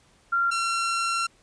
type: tone pair in turn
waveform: sine / sawtooth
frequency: 1382 / 1363 Hz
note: F6 / F6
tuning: -19 / -43 cents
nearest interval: unison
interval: 24 cents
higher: first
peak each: -20 dBFS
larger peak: neither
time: 0.32-0.51 / 0.51-1.27 s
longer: second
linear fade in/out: 10 ms
effects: pink hiss -60 dBFS RMS until 1.42 s + resampled to 22050 Hz